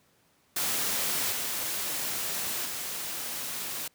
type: noise with level steps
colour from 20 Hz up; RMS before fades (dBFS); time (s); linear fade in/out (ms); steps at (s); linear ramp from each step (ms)
white; -29 / -32 / -35; 0.56-3.88; 5; 1.32 / 2.65; 5
effects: pink hiss -66 dBFS RMS until 3.94 s + high-pass 100 Hz 12 dB/octave